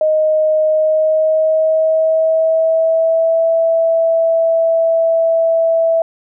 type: tone with pitch glide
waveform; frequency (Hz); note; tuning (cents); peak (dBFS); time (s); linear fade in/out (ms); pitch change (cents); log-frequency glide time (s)
sine; 622 to 657.8; D#5 to E5; -1 to -4; -10; 0.01-6.02; 2; +97; 0.67-3.47
effects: none